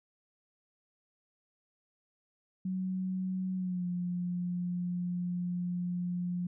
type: tone with pitch glide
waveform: sine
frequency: 186.4 to 177.37 Hz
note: F#3 to F3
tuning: +13 to +27 cents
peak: -31 dBFS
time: 2.65-6.47 s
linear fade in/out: 5 ms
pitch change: -86 cents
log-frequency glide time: 3.55-3.86 s
effects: none